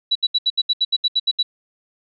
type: tone bursts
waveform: sine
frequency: 3928 Hz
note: B7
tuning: 10 cents flat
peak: -14 dBFS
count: 12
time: 0.11-1.43 s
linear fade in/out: 10 ms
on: 44 ms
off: 72 ms
effects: none